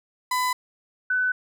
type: tone pair in turn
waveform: 35% pulse / sine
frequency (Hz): 1003 / 1502.8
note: B5 / F#6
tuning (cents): +26 / +26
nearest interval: perfect fifth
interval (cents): 700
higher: second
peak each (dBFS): -20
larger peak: neither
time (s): 0.31-0.53 / 1.1-1.32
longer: neither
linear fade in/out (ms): 5
effects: none